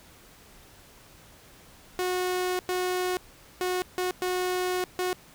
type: tone bursts at uneven times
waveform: sawtooth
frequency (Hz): 364.6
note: F#4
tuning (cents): -25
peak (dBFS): -22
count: 6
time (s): 1.99-2.59 / 2.69-3.17 / 3.61-3.82 / 3.98-4.11 / 4.22-4.84 / 4.99-5.13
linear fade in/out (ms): 0
effects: pink hiss -53 dBFS RMS until 5.34 s

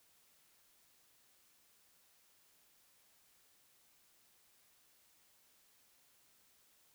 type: silence
effects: white hiss -70 dBFS RMS until 6.94 s

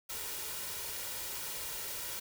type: noise with comb filter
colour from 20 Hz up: white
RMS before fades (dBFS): -40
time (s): 0.09-2.2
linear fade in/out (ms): 10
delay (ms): 2.1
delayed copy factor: +0.5
effects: none

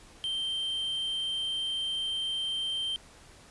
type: tone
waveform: triangle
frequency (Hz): 3136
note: G7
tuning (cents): 0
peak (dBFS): -28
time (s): 0.24-2.96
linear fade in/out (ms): 0
effects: pink hiss -54 dBFS RMS until 3.5 s + resampled to 24000 Hz

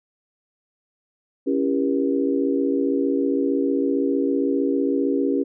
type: chord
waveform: sine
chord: C# diminished seventh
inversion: none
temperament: just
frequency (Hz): 277.2 / 332.6 / 399.1 / 479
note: C#4 / E4 / G4 / Bb4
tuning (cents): 0 / +16 / +31 / +47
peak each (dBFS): -21 / -27 / -24 / -27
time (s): 1.46-5.44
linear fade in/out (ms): 20
effects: none

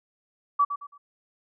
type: tone with echo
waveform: sine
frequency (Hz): 1148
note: D6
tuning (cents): -40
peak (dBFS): -17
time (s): 0.59-0.65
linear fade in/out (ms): 10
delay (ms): 110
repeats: 3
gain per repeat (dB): -10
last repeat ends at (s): 0.98
effects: none

